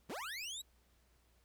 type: linear sweep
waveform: 25% pulse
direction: up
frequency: 122.5 to 3951 Hz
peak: -38 dBFS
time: 0.09-0.62 s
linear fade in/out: 10 ms
effects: added 60 Hz sine -70 dBFS peak until 1.44 s + pink hiss -74 dBFS RMS until 1.44 s